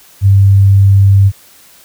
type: tone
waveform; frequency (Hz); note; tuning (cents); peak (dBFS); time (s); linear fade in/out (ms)
sine; 98.4; G2; +7; -3; 0.21-1.32; 50
effects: white hiss -42 dBFS RMS until 1.84 s